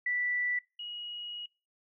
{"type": "tone pair in turn", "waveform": "sine", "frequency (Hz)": [1968, 2898], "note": ["B6", "F#7"], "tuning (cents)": [-7, -37], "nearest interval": "perfect fifth", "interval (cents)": 670, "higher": "second", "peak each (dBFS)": [-28, -38], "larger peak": "first", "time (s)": [[0.06, 0.59], [0.79, 1.46]], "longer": "second", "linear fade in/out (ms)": 5, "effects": ["noise-tail reverb RT60 0.3 s tail -23 dB re dry"]}